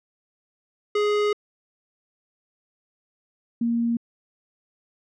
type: tone pair in turn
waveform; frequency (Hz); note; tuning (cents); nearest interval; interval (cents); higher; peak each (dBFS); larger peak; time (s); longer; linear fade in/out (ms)
square / sine; 416.6 / 233.8; G#4 / A#3; +5 / +5; minor seventh; 1000; first; -20; neither; 0.95-1.33 / 3.61-3.97; first; 5
effects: low-pass 4000 Hz 12 dB/octave